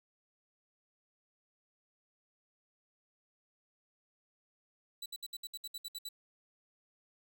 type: tone bursts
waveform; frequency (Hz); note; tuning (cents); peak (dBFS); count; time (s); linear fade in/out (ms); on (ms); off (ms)
sawtooth; 3951; B7; 0; -37; 11; 5.02-6.089; 5; 39; 64
effects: none